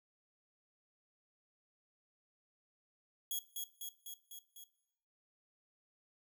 5% pulse tone with echo, 3322 Hz, G#7, in tune, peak -28 dBFS, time 3.31-3.39 s, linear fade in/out 2 ms, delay 250 ms, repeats 5, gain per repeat -3 dB, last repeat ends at 4.64 s, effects noise-tail reverb RT60 0.8 s tail -17 dB re dry

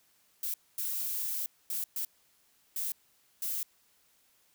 violet noise bursts at uneven times, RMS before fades -34 dBFS, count 6, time 0.43-0.54 / 0.78-1.46 / 1.7-1.84 / 1.96-2.05 / 2.76-2.92 / 3.42-3.63 s, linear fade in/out 2 ms, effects white hiss -68 dBFS RMS until 4.54 s

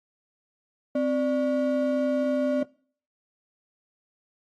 triangle ring-modulated tone, 425.1 Hz, G#4, 40 cents sharp, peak -17 dBFS, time 0.95-2.63 s, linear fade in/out 5 ms, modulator 165 Hz, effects noise-tail reverb RT60 0.5 s tail -23 dB re dry + AAC 32 kbps

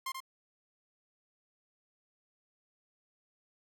sawtooth tone with echo, 1056 Hz, C6, 16 cents sharp, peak -31 dBFS, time 0.06-0.12 s, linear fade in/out 5 ms, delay 84 ms, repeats 1, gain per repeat -5 dB, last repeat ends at 0.204 s, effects none

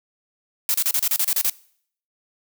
blue noise bursts, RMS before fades -20 dBFS, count 10, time 0.69-1.497 s, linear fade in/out 0 ms, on 51 ms, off 33 ms, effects noise-tail reverb RT60 0.6 s tail -22 dB re dry

